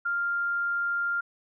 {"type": "tone", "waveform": "sine", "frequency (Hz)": 1396.9, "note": "F6", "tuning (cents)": 0, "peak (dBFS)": -25, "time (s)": [0.05, 1.21], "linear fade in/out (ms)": 10, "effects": []}